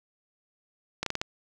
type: slowing click train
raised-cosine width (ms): 0.2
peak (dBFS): -12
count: 5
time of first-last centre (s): 1.03-1.215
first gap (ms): 33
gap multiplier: 1.23
effects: none